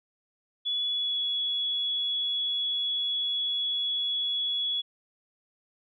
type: tone with pitch glide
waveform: sine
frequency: 3409 to 3376 Hz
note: G#7 to G#7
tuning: +45 to +28 cents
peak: -26 dBFS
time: 0.65-4.82 s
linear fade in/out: 20 ms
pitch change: -17 cents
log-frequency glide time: 0.86-1.2 s
effects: none